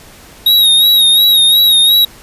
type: tone with vibrato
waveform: square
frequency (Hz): 3784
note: A#7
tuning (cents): +25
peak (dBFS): -6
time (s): 0.46-2.05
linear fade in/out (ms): 5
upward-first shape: sine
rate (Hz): 2.8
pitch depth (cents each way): 52
effects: pink hiss -38 dBFS RMS until 2.22 s + resampled to 32000 Hz